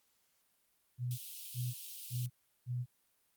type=tone bursts; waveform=sine; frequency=123.47 Hz; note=B2; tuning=in tune; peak=-34 dBFS; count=4; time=0.98-2.86 s; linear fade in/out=50 ms; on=200 ms; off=360 ms
type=high-pass noise; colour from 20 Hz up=white; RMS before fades=-47 dBFS; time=1.11-2.26 s; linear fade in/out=0 ms; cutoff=2700 Hz; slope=48 dB/octave
effects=white hiss -75 dBFS RMS until 3.36 s + Opus 48 kbps

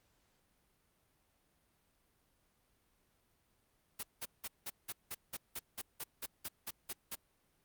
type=noise bursts; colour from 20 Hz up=white; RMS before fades=-41 dBFS; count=15; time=3.99-7.155 s; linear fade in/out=10 ms; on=43 ms; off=180 ms; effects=pink hiss -75 dBFS RMS until 7.64 s + Opus 48 kbps

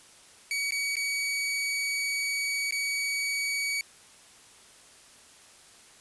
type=tone with dropouts; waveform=sawtooth; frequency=2262 Hz; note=C#7; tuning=34 cents sharp; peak=-24 dBFS; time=0.51-3.81 s; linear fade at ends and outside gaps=1 ms; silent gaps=0.708-0.721 / 0.956-0.967 / 2.709-2.723 s; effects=white hiss -54 dBFS RMS until 6 s + resampled to 24000 Hz

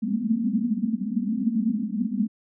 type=band-pass noise; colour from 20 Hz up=pink; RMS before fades=-25 dBFS; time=0.02-2.28 s; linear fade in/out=20 ms; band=200 to 250 Hz; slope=96 dB/octave; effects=none

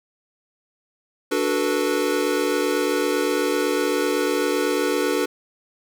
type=chord; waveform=square; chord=B minor seventh; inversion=first; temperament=equal with one note detuned; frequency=293.7 / 370 / 440 / 487.9 Hz; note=D4 / F#4 / A4 / B4; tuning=0 / 0 / 0 / -21 cents; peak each=-26 dBFS; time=1.31-5.26 s; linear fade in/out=10 ms; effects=none

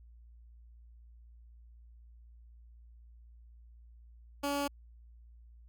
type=tone; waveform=15% pulse; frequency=284.1 Hz; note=C#4; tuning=43 cents sharp; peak=-25 dBFS; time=4.43-4.68 s; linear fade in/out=10 ms; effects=added 58 Hz sine -53 dBFS peak until 5.68 s

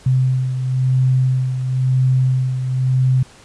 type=beating tone pair; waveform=sine; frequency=129.2 / 130.18 Hz; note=C3 / C3; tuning=-21 / -8 cents; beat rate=0.98 Hz; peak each=-14 / -22 dBFS; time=0.06-3.23 s; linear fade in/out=5 ms; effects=pink hiss -45 dBFS RMS until 3.44 s + resampled to 22050 Hz

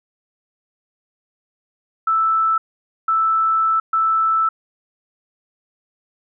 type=tone bursts at uneven times; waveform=sine; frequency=1318.5 Hz; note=E6; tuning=in tune; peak=-14 dBFS; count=3; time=2.07-2.58 / 3.08-3.8 / 3.93-4.49 s; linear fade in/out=5 ms; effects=none

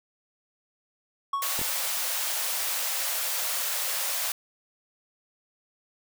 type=tone with exponential decay; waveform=triangle; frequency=1108.7 Hz; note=C#6; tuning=in tune; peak=-21 dBFS; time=1.33-1.72 s; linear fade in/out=5 ms; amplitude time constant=84 ms
type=high-pass noise; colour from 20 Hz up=white; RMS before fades=-29 dBFS; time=1.42-4.32 s; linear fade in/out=2 ms; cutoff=490 Hz; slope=96 dB/octave
type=clicks; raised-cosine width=2 ms; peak=-23 dBFS; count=2; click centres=1.592 / 1.615 s
effects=none

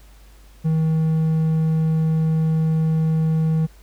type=tone; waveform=triangle; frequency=159.3 Hz; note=D#3; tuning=41 cents sharp; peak=-14 dBFS; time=0.64-3.67 s; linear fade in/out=20 ms; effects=added 50 Hz sine -44 dBFS peak until 3.82 s + pink hiss -54 dBFS RMS until 3.82 s

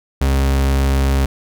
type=tone; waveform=40% pulse; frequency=67.8 Hz; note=C#2; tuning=38 cents flat; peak=-12 dBFS; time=0.21-1.26 s; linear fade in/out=5 ms; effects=none

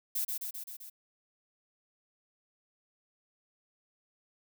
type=noise with echo; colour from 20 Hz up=violet; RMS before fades=-32 dBFS; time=0.15-0.25 s; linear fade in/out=10 ms; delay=130 ms; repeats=5; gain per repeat=-3 dB; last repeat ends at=0.9 s; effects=none

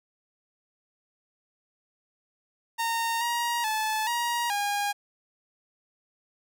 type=tone with pitch steps; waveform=sawtooth; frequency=920 / 947 / 868 / 949 / 815 Hz; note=A#5 / A#5 / A5 / A#5 / G#5; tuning=-23 / +27 / -24 / +31 / -33 cents; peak=-22 dBFS; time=2.78-4.93 s; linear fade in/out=20 ms; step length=430 ms; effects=none

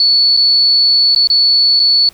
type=tone with dropouts; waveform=sine; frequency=4435 Hz; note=C#8; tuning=in tune; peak=-7 dBFS; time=0-2.09 s; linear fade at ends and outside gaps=2 ms; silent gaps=0.367-0.372 / 1.149-1.16 / 1.273-1.3 / 1.795-1.799 s; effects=pink hiss -44 dBFS RMS until 2.13 s

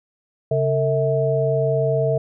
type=tone cluster; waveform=sine; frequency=137.4 / 452.5 / 646 Hz; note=C#3 / A4 / E5; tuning=-15 / +48 / -35 cents; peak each=-21 dBFS; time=0.51-2.18 s; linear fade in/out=5 ms; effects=none

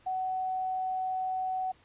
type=tone; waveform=sine; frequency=749 Hz; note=F#5; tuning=21 cents sharp; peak=-29 dBFS; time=0.06-1.72 s; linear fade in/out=10 ms; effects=pink hiss -62 dBFS RMS until 1.84 s + resampled to 8000 Hz

